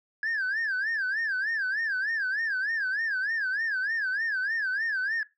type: tone with vibrato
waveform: sine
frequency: 1661.2 Hz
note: G#6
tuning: in tune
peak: -24 dBFS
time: 0.23-5.23 s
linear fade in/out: 2 ms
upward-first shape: sine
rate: 3.3 Hz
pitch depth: 180 cents each way
effects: noise-tail reverb RT60 0.2 s tail -19 dB re dry + tanh soft clip ceiling -24 dBFS